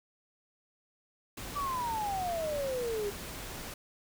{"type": "noise", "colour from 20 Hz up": "pink", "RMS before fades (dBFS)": -42, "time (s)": [1.37, 3.74], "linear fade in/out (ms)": 5}
{"type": "exponential sweep", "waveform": "sine", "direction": "down", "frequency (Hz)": [1174.7, 396.6], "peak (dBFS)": -31, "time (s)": [1.55, 3.11], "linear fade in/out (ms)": 20}
{"effects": []}